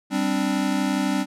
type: chord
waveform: square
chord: G suspended fourth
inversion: none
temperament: equal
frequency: 196 / 261.6 / 293.7 Hz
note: G3 / C4 / D4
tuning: 0 / 0 / 0 cents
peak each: -26 dBFS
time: 0.1-1.26 s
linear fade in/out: 50 ms
effects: low-pass 11000 Hz 12 dB/octave